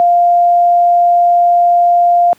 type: tone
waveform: sine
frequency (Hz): 698.5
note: F5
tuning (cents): 0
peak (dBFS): -6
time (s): 0-2.33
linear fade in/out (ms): 0
effects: pink hiss -49 dBFS RMS until 2.38 s + high-pass 150 Hz 12 dB/octave